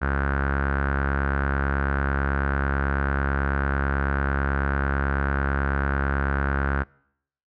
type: tone with low-pass filter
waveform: sawtooth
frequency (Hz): 69.1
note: C#2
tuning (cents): -5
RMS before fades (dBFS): -24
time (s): 0.01-6.84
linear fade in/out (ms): 20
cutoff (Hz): 1500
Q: 6.8
effects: noise-tail reverb RT60 0.7 s tail -25 dB re dry